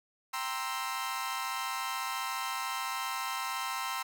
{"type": "chord", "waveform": "sawtooth", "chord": "C dominant seventh", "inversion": "second", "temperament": "equal", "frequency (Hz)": [784, 932.3, 1046.5, 1318.5], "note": ["G5", "Bb5", "C6", "E6"], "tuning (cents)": [0, 0, 0, 0], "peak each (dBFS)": [-38, -36, -33, -35], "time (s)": [0.33, 4.03], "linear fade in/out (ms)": 10, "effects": []}